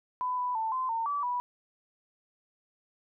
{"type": "tone with pitch steps", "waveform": "sine", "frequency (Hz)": [1001, 992, 889, 1031, 909, 1152, 981], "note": ["B5", "B5", "A5", "C6", "A#5", "D6", "B5"], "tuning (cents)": [23, 7, 18, -26, -44, -34, -12], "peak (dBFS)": -28, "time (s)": [0.21, 1.4], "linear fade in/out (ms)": 0, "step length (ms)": 170, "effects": []}